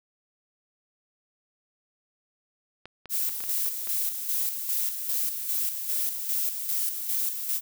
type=clicks; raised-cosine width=0.3 ms; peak=-25 dBFS; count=7; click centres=2.856 / 3.057 / 3.293 / 3.405 / 3.439 / 3.661 / 3.873 s
type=noise with tremolo; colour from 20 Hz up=violet; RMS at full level=-27 dBFS; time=3.09-7.61 s; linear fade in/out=50 ms; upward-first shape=square; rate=2.5 Hz; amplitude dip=50%
effects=none